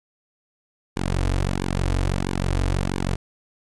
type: tone with flanger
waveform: sawtooth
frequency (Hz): 46.25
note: F#1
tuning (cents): 0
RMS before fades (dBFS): -23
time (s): 0.96-3.16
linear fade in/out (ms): 10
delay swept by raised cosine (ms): 1.5 to 5.4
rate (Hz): 1.5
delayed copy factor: -0.95
effects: resampled to 24000 Hz + 9-bit